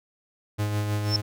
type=tone with tremolo; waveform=45% pulse; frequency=104.4 Hz; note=G#2; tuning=10 cents sharp; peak=-23 dBFS; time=0.58-1.22 s; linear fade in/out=20 ms; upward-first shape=sine; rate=6.3 Hz; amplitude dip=35%
type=tone with exponential growth; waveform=sine; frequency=5350 Hz; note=E8; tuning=25 cents sharp; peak=-17 dBFS; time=1.03-1.16 s; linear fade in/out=1 ms; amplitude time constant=27 ms
effects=none